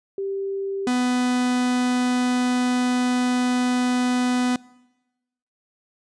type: tone pair in turn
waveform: sine / 45% pulse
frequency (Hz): 392 / 248.9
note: G4 / B3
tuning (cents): 0 / +14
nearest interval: minor sixth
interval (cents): 786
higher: first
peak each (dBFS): -24 / -19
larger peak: second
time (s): 0.18-0.87 / 0.87-4.56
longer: second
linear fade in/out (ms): 2
effects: noise-tail reverb RT60 1.0 s tail -23 dB re dry + resampled to 22050 Hz